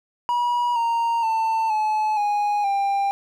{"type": "tone with pitch steps", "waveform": "triangle", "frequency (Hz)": [965, 928.4, 893.1, 859.2, 826.6, 795.2], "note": ["B5", "A#5", "A5", "A5", "G#5", "G5"], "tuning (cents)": [-40, -7, 26, -41, -8, 25], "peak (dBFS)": -17, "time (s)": [0.29, 3.11], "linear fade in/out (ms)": 0, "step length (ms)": 470, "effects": []}